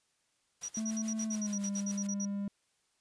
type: noise with tremolo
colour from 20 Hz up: white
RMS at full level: -48 dBFS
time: 0.61-2.07 s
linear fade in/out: 5 ms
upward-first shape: sine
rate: 7 Hz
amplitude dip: 85%
type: tone bursts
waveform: sine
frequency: 5800 Hz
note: F#8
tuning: 35 cents flat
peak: -36 dBFS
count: 15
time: 0.63-2.253 s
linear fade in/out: 5 ms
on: 55 ms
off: 57 ms
type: tone with pitch glide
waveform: triangle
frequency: 220 to 200.6 Hz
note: A3 to G3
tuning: 0 to +40 cents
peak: -31 dBFS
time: 0.77-2.48 s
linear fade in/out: 2 ms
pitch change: -160 cents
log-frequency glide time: 1.27-1.6 s
effects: white hiss -75 dBFS RMS until 3 s + resampled to 22050 Hz